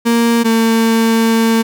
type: tone pair in turn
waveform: 35% pulse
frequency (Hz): 233.1 / 226.2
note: A#3 / A3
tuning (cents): 0 / +48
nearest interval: minor second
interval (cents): 52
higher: first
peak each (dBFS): -8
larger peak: neither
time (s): 0.05-0.44 / 0.44-1.63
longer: second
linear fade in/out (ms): 20
effects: none